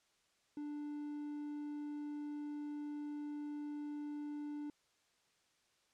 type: tone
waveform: triangle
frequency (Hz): 294.6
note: D4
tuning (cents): +6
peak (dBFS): -39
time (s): 0.57-4.7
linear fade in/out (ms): 2
effects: white hiss -75 dBFS RMS until 5.93 s + low-pass 7000 Hz 12 dB/octave